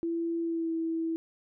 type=tone with pitch glide; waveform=sine; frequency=334.7 to 327.1 Hz; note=E4 to E4; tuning=+26 to -13 cents; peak=-28 dBFS; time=0.03-1.16 s; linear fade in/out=0 ms; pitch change=-39 cents; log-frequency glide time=0.41-0.72 s; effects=none